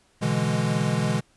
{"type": "chord", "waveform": "square", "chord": "E dominant seventh", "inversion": "second", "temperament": "equal", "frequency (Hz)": [123.47, 146.83, 164.81, 207.7], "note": ["B2", "D3", "E3", "G#3"], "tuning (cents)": [0, 0, 0, 0], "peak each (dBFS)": -28, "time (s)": [0.21, 1.21], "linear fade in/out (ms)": 20, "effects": ["pink hiss -62 dBFS RMS until 1.36 s", "resampled to 24000 Hz"]}